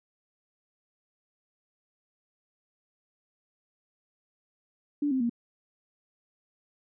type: tone with pitch steps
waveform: sine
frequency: 290.4 / 261.7 / 235.9 Hz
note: D4 / C4 / A#3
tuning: -19 / 0 / +21 cents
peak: -24 dBFS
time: 5.02-5.296 s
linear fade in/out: 5 ms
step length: 92 ms
effects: none